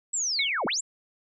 sine linear two-way sweep, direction down then up, 7902 to 167.9 to 7902 Hz, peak -25 dBFS, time 0.13-0.81 s, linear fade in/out 10 ms, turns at 0.66 s
sine tone with exponential decay, 2217 Hz, C#7, in tune, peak -22 dBFS, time 0.39-0.69 s, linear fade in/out 2 ms, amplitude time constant 65 ms
effects none

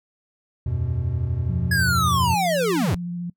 triangle chord, E suspended second, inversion none, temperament equal with one note detuned, 80.34 / 92.5 / 123.47 Hz, E2 / F#2 / B2, -44 / 0 / 0 cents, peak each -25 / -25 / -23 dBFS, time 0.66-2.35 s, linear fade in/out 5 ms
sine tone with vibrato, 174.61 Hz, F3, in tune, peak -26 dBFS, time 1.49-3.3 s, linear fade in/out 5 ms, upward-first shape triangle, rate 14 Hz, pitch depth 18 cents each way
square linear sweep, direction down, 1687 to 67.8 Hz, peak -20 dBFS, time 1.71-2.95 s, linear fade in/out 5 ms
effects noise-tail reverb RT60 0.1 s tail -24 dB re dry

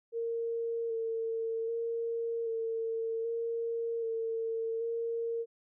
sine tone with vibrato, 457.4 Hz, A#4, 33 cents flat, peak -31 dBFS, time 0.12-5.46 s, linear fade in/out 50 ms, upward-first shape square, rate 0.64 Hz, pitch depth 17 cents each way, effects none

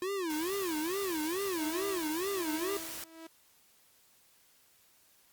square tone with vibrato, 349.2 Hz, F4, in tune, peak -33 dBFS, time 0.02-2.77 s, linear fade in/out 2 ms, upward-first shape sine, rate 2.3 Hz, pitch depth 240 cents each way
white noise, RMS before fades -42 dBFS, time 0.3-3.04 s, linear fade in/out 2 ms
sawtooth tone with tremolo, 325.6 Hz, E4, 21 cents flat, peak -36 dBFS, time 1.58-3.27 s, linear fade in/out 5 ms, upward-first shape sine, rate 1.2 Hz, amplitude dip 85%
effects white hiss -65 dBFS RMS until 5.32 s + Opus 48 kbps

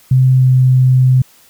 sine tone with pitch glide, 129.7 to 128.58 Hz, C3 to C3, -15 to -30 cents, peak -6 dBFS, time 0.11-1.22 s, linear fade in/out 5 ms, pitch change -15 cents, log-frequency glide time 0.35-0.52 s, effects white hiss -47 dBFS RMS until 1.49 s

